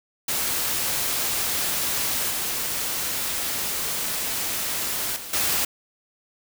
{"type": "noise with level steps", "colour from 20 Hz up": "white", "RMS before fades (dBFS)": [-25, -27, -36, -23], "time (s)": [0.28, 5.65], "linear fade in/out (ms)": 5, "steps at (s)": [2.3, 5.16, 5.33], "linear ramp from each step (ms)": 5, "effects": []}